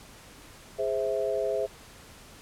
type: chord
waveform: sine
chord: Ab augmented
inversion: none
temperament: equal with one note detuned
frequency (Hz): 415.3 / 523.3 / 655.5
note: Ab4 / C5 / E5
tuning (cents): 0 / 0 / -10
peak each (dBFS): -30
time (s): 0.78-1.67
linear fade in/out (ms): 20
effects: pink hiss -50 dBFS RMS until 2.41 s + low-pass 12000 Hz 12 dB/octave